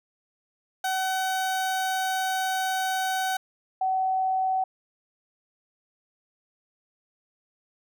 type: tone pair in turn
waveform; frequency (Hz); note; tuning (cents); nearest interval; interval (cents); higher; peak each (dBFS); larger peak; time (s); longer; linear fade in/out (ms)
30% pulse / sine; 756 / 756; F#5 / F#5; +37 / +37; unison; 0; neither; -22; neither; 0.84-3.37 / 3.81-4.64; first; 5
effects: none